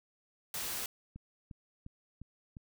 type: noise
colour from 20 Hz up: white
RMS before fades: -38 dBFS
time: 0.54-0.86 s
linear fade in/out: 2 ms
type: click train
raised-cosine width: 5 ms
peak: -34 dBFS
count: 5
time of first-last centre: 1.16-2.568 s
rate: 2.84 Hz
effects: none